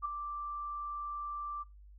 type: tone with ADSR envelope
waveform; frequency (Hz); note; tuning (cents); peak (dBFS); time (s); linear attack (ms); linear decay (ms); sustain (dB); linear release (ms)
sine; 1174.7; D6; 0; -29; 0.02-1.64; 34; 5; -8; 24
effects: noise-tail reverb RT60 0.2 s tail -20 dB re dry + added 50 Hz sine -52 dBFS peak until 1.98 s